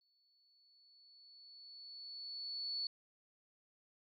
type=tone with exponential growth; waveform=sine; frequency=4435 Hz; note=C#8; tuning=in tune; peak=-36 dBFS; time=0.01-2.87 s; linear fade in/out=2 ms; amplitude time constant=620 ms; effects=none